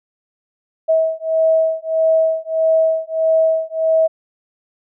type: beating tone pair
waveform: sine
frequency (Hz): 643 / 644.6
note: E5 / E5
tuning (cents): -43 / -39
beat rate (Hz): 1.6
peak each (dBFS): -16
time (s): 0.88-4.08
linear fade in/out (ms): 20
effects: none